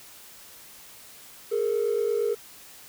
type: ring-modulated tone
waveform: triangle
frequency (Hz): 440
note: A4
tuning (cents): 0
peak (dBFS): -16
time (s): 1.51-2.35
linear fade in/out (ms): 20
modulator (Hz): 24.3
effects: tanh soft clip ceiling -18 dBFS + white hiss -48 dBFS RMS until 2.88 s